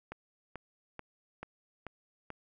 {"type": "click train", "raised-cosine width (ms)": 0.5, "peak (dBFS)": -26, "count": 6, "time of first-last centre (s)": [0.12, 2.303], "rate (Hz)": 2.29, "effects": []}